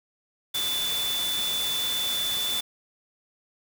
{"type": "tone in noise", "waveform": "sine", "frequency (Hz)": 3493, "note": "A7", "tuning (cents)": -13, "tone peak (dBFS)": -26, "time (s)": [0.54, 2.61], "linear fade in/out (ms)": 10, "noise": "white", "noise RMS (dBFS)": -32, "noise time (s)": [0.54, 2.61], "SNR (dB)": 3, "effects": []}